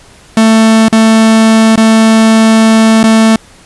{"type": "tone with dropouts", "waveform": "45% pulse", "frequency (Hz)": 222.1, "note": "A3", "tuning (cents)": 16, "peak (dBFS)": -3, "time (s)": [0.37, 3.36], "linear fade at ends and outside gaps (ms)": 2, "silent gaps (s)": [[0.884, 0.926], [1.758, 1.776], [3.031, 3.039]], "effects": ["pink hiss -39 dBFS RMS until 3.65 s", "resampled to 24000 Hz"]}